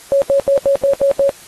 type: tone bursts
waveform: sine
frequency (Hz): 554.4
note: C#5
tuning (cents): 0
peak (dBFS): -9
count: 7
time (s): 0.12-1.293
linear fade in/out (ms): 0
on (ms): 99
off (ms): 80
effects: white hiss -40 dBFS RMS until 1.47 s + AAC 32 kbps